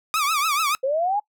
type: tone with vibrato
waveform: sawtooth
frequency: 1212 Hz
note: D#6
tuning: 46 cents flat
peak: -16 dBFS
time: 0.14-0.75 s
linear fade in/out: 0 ms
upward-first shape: triangle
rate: 6.9 Hz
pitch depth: 170 cents each way
type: linear sweep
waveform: sine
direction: up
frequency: 510 to 849 Hz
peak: -19 dBFS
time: 0.83-1.2 s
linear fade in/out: 10 ms
effects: noise-tail reverb RT60 0.1 s tail -22 dB re dry